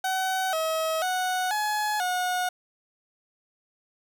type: tone with pitch steps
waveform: 30% pulse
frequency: 755 / 640 / 738 / 846 / 727 Hz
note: F#5 / D#5 / F#5 / G#5 / F#5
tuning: +35 / +49 / -5 / +32 / -31 cents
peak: -22 dBFS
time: 0.04-2.49 s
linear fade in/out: 5 ms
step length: 490 ms
effects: none